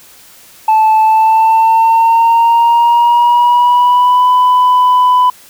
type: tone with pitch glide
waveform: sine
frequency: 874 to 998.2 Hz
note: A5 to B5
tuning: -12 to +18 cents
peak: -3 dBFS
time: 0.68-5.3 s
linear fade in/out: 5 ms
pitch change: +230 cents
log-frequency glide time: 1.01-4.29 s
effects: tanh soft clip ceiling -4 dBFS + white hiss -40 dBFS RMS until 5.49 s